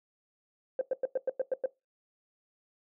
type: tone bursts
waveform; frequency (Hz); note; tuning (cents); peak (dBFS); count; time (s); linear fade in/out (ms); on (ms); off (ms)
sine; 523.3; C5; 0; -24; 8; 0.79-1.659; 2; 22; 99
effects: noise-tail reverb RT60 0.2 s tail -20 dB re dry + tanh soft clip ceiling -22 dBFS